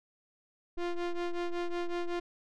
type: ring-modulated tone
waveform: square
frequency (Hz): 174.7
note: F3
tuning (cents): +1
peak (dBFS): -29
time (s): 0.77-2.2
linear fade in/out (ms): 10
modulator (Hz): 172
effects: low-pass 4000 Hz 12 dB/octave